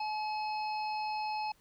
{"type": "harmonic tone", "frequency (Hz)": 855, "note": "A5", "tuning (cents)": -50, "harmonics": [1, 3, 5, 6], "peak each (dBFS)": [-33, -43, -47, -49], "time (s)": [0, 1.52], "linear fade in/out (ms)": 5, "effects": ["pink hiss -67 dBFS RMS until 1.6 s"]}